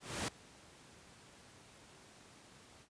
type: noise with ADSR envelope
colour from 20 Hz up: pink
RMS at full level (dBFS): -36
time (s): 0-2.89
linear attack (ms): 280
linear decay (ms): 5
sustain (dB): -23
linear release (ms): 78
effects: high-pass 80 Hz 12 dB/octave + resampled to 22050 Hz